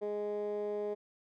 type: tone with band-pass filter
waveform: 15% pulse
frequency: 207.7 Hz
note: G#3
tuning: in tune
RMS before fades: -36 dBFS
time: 0.01-0.95 s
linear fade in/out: 20 ms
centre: 470 Hz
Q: 4
effects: none